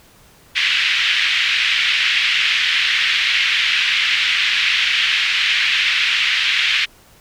white band-pass noise, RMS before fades -17 dBFS, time 0.55-6.86 s, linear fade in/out 20 ms, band 1900 to 3200 Hz, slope 24 dB/octave, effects pink hiss -49 dBFS RMS until 7.2 s

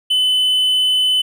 triangle tone, 3019 Hz, F#7, 34 cents sharp, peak -11 dBFS, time 0.1-1.22 s, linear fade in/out 10 ms, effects none

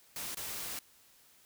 white noise with dropouts, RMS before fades -40 dBFS, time 0.16-0.79 s, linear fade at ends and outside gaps 2 ms, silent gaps 0.347-0.37 s, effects white hiss -63 dBFS RMS until 1.45 s

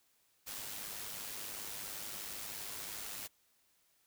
white noise with amplitude modulation, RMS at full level -42 dBFS, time 0.46-3.28 s, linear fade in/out 20 ms, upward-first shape sine, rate 103 Hz, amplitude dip 45%, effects white hiss -73 dBFS RMS until 4.06 s

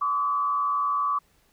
sine tone with frequency modulation, 1144 Hz, D6, 46 cents flat, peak -22 dBFS, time 0.01-1.19 s, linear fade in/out 10 ms, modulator 99.9 Hz, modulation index 0.65, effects pink hiss -64 dBFS RMS until 1.52 s

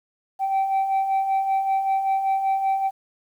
sine beating tone pair, 771 / 776.2 Hz, G5 / G5, -29 / -17 cents, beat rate 5.2 Hz, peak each -26 / -18 dBFS, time 0.39-2.91 s, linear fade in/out 50 ms, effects tanh soft clip ceiling -17 dBFS + 9-bit

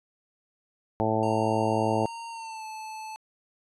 harmonic tone, 110 Hz, A2, in tune, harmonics 1 / 2 / 3 / 4 / 5 / 6 / 7 / 8, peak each -31 / -31 / -31 / -31 / -31 / -31 / -31 / -31 dBFS, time 1-2.06 s, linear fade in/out 0 ms
square tone with pitch glide, 923 to 872.7 Hz, A#5 to A5, -17 to -14 cents, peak -37 dBFS, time 1.23-3.16 s, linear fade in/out 0 ms, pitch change -97 cents, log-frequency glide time 2.3-2.65 s
effects resampled to 24000 Hz

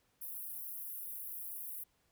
pink high-pass noise, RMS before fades -44 dBFS, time 0.21-1.84 s, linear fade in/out 10 ms, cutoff 11000 Hz, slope 48 dB/octave, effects pink hiss -75 dBFS RMS until 2.11 s

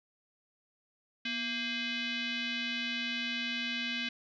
sine tone with frequency modulation, 242.5 Hz, B3, 31 cents flat, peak -32 dBFS, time 1.25-4.09 s, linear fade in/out 5 ms, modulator 920 Hz, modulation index 4, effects none

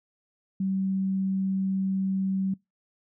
sine tone, 191.7 Hz, G3, 38 cents flat, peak -24 dBFS, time 0.6-2.54 s, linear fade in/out 5 ms, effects noise-tail reverb RT60 0.2 s tail -24 dB re dry

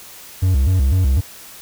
triangle tone with vibrato, 78.5 Hz, D#2, 16 cents sharp, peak -10 dBFS, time 0.42-1.21 s, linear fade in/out 10 ms, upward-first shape square, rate 4 Hz, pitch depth 290 cents each way, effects white hiss -39 dBFS RMS until 1.61 s

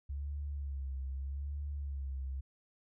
sine tone with vibrato, 69.3 Hz, C#2, in tune, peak -36 dBFS, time 0.09-2.41 s, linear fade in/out 10 ms, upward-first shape sine, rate 0.81 Hz, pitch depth 72 cents each way, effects none

